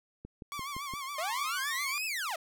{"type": "click train", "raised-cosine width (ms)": 3, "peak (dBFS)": -30, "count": 5, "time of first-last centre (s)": [0.25, 0.937], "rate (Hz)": 5.82}
{"type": "tone with vibrato", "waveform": "sawtooth", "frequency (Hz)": 1108.7, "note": "C#6", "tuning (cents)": 0, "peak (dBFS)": -33, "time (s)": [0.52, 1.98], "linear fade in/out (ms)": 0, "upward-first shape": "sine", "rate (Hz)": 7.1, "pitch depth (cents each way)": 97}
{"type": "linear two-way sweep", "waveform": "sawtooth", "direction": "up then down", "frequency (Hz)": [587.3, 2637, 587.3], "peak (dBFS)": -29, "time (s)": [1.18, 2.36], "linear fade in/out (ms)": 5, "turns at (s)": 2.06}
{"effects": []}